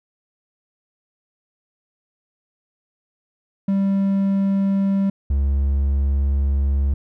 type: tone pair in turn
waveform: triangle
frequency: 196 / 69.3 Hz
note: G3 / C#2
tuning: 0 / 0 cents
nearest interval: octave + tritone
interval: 1800 cents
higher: first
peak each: -14 dBFS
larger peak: neither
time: 3.68-5.1 / 5.3-6.94 s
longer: second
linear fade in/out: 5 ms
effects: none